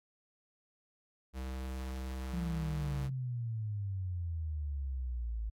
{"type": "tone", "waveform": "square", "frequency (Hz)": 65, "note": "C2", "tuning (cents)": -11, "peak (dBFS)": -38, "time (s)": [1.33, 3.1], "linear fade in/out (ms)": 50}
{"type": "exponential sweep", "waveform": "sine", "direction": "down", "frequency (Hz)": [178.3, 53], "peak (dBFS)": -34, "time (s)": [2.33, 5.5], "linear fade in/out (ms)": 10}
{"effects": ["AAC 48 kbps"]}